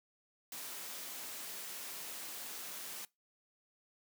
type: noise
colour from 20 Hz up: white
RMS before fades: -45 dBFS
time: 0.52-3.05 s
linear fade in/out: 2 ms
effects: noise-tail reverb RT60 0.2 s tail -22 dB re dry + high-pass 200 Hz 12 dB/octave